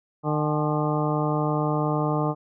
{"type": "harmonic tone with a mistuned harmonic", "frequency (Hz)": 151.3, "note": "D#3", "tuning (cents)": -48, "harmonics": [1, 2, 3, 4, 5, 6, 7, 8], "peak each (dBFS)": [-25, -28, -30, -31, -32, -33, -33, -34], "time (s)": [0.23, 2.35], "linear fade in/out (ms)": 50, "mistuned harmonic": 6, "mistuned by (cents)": -92, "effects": []}